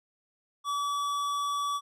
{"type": "tone with tanh clipping", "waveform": "sine", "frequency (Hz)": 1146, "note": "D6", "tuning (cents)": -43, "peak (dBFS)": -30, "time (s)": [0.64, 1.81], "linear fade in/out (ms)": 50, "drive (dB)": 16, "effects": []}